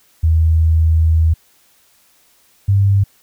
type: tone pair in turn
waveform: sine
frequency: 80.5 / 99.12 Hz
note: E2 / G2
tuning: -41 / +20 cents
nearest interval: major third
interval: 361 cents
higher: second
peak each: -9 dBFS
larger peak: neither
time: 0.23-1.34 / 2.68-3.04 s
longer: first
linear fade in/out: 10 ms
effects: white hiss -54 dBFS RMS until 3.22 s